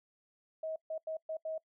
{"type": "tone bursts at uneven times", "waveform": "sine", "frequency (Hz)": 636, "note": "D#5", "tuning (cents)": 38, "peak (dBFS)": -35, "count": 5, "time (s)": [[0.63, 0.76], [0.9, 0.98], [1.07, 1.17], [1.29, 1.37], [1.45, 1.58]], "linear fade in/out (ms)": 5, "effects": ["noise-tail reverb RT60 0.1 s tail -23 dB re dry"]}